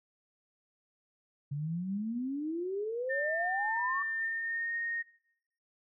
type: exponential sweep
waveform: sine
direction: up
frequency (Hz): 138.59 to 1153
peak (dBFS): -32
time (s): 1.51-4.03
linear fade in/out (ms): 10
type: tone with pitch glide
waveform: sine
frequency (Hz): 1799 to 1854.9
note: A6 to A#6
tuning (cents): +38 to -9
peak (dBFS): -32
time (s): 3.09-5.03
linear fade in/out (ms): 20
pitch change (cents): +53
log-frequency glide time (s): 4.14-4.75
effects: noise-tail reverb RT60 0.7 s tail -17 dB re dry